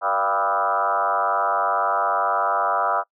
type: tone with frequency modulation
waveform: sine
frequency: 987.8 Hz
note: B5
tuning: in tune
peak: -18 dBFS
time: 0.01-3.04 s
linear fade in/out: 50 ms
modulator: 98.1 Hz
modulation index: 4
effects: noise-tail reverb RT60 0.1 s tail -25 dB re dry